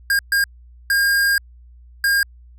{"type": "tone bursts at uneven times", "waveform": "square", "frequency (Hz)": 1615, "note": "G#6", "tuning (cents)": -49, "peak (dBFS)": -15, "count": 4, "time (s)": [[0.1, 0.19], [0.32, 0.44], [0.9, 1.38], [2.04, 2.23]], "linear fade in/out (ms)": 2, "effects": ["added 60 Hz sine -42 dBFS peak until 2.58 s"]}